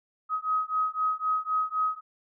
sine beating tone pair, 1263 / 1266.9 Hz, D#6 / D#6, +26 / +31 cents, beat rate 3.9 Hz, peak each -28 dBFS, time 0.29-2.01 s, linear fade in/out 50 ms, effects none

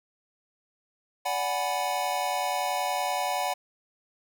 square chord, G# half-diminished seventh, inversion second, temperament equal with one note detuned, 580.6 / 740 / 830.6 / 987.8 Hz, D5 / F#5 / G#5 / B5, -20 / 0 / 0 / 0 cents, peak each -35 / -30 / -34 / -34 dBFS, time 1.25-3.54 s, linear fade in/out 10 ms, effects none

